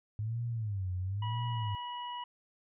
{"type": "tone with vibrato", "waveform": "sine", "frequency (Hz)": 103.83, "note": "G#2", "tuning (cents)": 0, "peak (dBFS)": -32, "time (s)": [0.19, 1.75], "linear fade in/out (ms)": 0, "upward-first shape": "sine", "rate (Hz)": 0.99, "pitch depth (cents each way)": 230}
{"type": "harmonic tone", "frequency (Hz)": 973, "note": "B5", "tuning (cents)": -26, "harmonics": [1, 2, 3], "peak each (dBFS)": [-38, -53, -45], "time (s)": [1.22, 2.24], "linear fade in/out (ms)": 5}
{"effects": []}